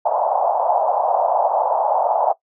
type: band-pass noise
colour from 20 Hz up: pink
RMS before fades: -18 dBFS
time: 0.05-2.33 s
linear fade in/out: 10 ms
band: 630 to 890 Hz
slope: 48 dB/octave
effects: noise-tail reverb RT60 0.1 s tail -19 dB re dry